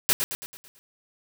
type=noise with echo; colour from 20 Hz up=white; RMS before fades=-20 dBFS; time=0.09-0.13 s; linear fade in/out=0 ms; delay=110 ms; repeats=6; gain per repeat=-6 dB; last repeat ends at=0.79 s; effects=none

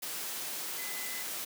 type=tone in noise; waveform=sine; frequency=2019 Hz; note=B6; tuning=38 cents sharp; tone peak=-43 dBFS; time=0.78-1.23 s; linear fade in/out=10 ms; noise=white; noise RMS=-38 dBFS; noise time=0.02-1.45 s; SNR=-8 dB; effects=high-pass 200 Hz 12 dB/octave

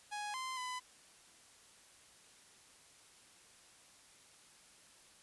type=tone with pitch steps; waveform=sawtooth; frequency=832 / 1038 / 1005 Hz; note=G#5 / C6 / B5; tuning=+3 / -14 / +30 cents; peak=-36 dBFS; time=0.11-0.8 s; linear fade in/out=20 ms; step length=230 ms; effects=white hiss -62 dBFS RMS until 5.22 s + resampled to 24000 Hz

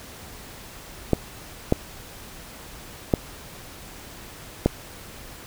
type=clicks; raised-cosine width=2 ms; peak=-3 dBFS; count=4; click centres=1.133 / 1.724 / 3.138 / 4.66 s; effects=pink hiss -42 dBFS RMS until 5.46 s

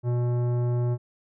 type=tone with tanh clipping; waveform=triangle; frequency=121.5 Hz; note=B2; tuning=28 cents flat; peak=-24 dBFS; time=0.03-0.98 s; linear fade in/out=50 ms; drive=18 dB; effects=none

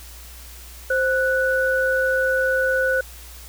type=tone pair together; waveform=sine; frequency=523.3 / 1480.1 Hz; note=C5 / F#6; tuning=0 / 0 cents; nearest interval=octave + tritone; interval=1800 cents; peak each=-20 dBFS; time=0.9-3.01 s; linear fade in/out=5 ms; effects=added 60 Hz sine -40 dBFS peak until 3.48 s + white hiss -43 dBFS RMS until 3.48 s

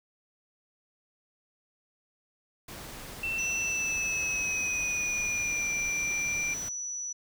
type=noise; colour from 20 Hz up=pink; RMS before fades=-43 dBFS; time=2.68-6.69 s; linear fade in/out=5 ms
type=tone with pitch glide; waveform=sine; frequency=2683 to 2363 Hz; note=E7 to D7; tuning=+30 to +10 cents; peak=-29 dBFS; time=3.23-6.54 s; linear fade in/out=5 ms; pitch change=-220 cents; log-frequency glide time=3.57-5.71 s
type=tone; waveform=sine; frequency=5920 Hz; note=F#8; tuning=in tune; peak=-33 dBFS; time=3.38-7.13 s; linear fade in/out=10 ms
effects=none

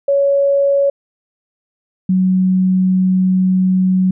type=tone pair in turn; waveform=sine; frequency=559 / 186.01 Hz; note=C#5 / F#3; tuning=+14 / +9 cents; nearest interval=octave + perfect fifth; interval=1905 cents; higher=first; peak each=-10 dBFS; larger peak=neither; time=0.08-0.9 / 2.09-4.11 s; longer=second; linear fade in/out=5 ms; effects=none

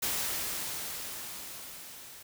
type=noise with level ramp; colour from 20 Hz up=white; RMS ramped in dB=-31 to -49 dBFS; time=0.02-2.23 s; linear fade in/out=10 ms; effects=none

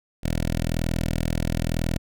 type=tone with notch filter; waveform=10% pulse; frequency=41 Hz; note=E1; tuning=9 cents flat; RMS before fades=-25 dBFS; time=0.23-1.98 s; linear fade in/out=10 ms; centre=1100 Hz; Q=1.3; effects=none

